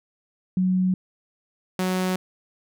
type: tone pair in turn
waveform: sine / sawtooth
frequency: 184.9 / 184.9 Hz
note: F#3 / F#3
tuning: -1 / -1 cents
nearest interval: unison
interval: 0 cents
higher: neither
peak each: -18 dBFS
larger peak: neither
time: 0.57-0.94 / 1.79-2.16 s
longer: neither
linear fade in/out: 2 ms
effects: none